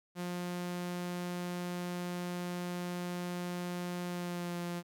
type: tone with pitch glide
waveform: sawtooth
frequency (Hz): 177.1 to 174.06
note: F3 to F3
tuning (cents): +24 to -6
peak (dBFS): -32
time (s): 0.15-4.83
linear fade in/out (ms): 50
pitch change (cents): -30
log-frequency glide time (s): 4.07-4.57
effects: none